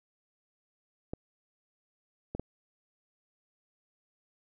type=clicks; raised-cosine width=2 ms; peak=-22 dBFS; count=3; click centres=1.135 / 2.35 / 2.396 s; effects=none